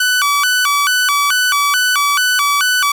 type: tone with vibrato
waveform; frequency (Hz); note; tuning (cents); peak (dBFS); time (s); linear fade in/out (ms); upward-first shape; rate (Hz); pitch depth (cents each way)
sawtooth; 1309; E6; -13; -8; 0-2.92; 5; square; 2.3; 230
effects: none